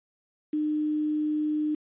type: tone with quantisation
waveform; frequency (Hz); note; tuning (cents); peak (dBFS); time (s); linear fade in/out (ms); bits
sine; 303.4; D#4; -44; -24; 0.53-1.75; 5; 8
effects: resampled to 8000 Hz